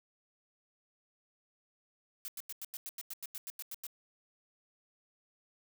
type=noise bursts; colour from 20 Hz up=blue; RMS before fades=-42 dBFS; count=14; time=2.25-3.867 s; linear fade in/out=0 ms; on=31 ms; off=91 ms; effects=none